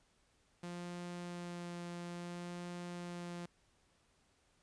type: tone with vibrato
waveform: sawtooth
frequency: 174.61 Hz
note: F3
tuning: in tune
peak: -39 dBFS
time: 0.63-3.46 s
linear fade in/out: 5 ms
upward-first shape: sine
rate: 0.59 Hz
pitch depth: 10 cents each way
effects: pink hiss -73 dBFS RMS until 4.62 s + resampled to 22050 Hz